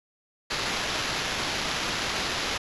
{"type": "noise with sample-and-hold", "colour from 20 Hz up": "white", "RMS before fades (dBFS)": -29, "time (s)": [0.5, 2.58], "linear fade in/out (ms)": 10, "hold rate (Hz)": 8820, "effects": ["resampled to 24000 Hz"]}